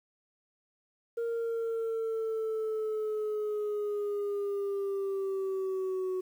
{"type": "linear sweep", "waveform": "sine", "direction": "down", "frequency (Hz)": [466.1, 370], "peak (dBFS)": -27, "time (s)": [1.17, 6.21], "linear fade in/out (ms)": 10, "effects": ["tanh soft clip ceiling -29 dBFS", "10-bit"]}